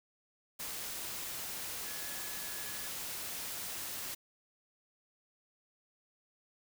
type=tone in noise; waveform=sine; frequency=1697 Hz; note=G#6; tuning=37 cents sharp; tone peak=-51 dBFS; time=1.86-2.88 s; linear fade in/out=10 ms; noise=white; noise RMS=-41 dBFS; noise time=0.59-4.15 s; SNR=-13 dB; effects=none